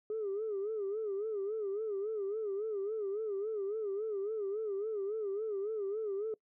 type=tone with vibrato; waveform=sine; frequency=415.3 Hz; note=G#4; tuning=in tune; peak=-32 dBFS; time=0.1-6.34 s; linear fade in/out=2 ms; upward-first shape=sine; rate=3.6 Hz; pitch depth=120 cents each way; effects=noise-tail reverb RT60 0.1 s tail -24 dB re dry + tanh soft clip ceiling -30 dBFS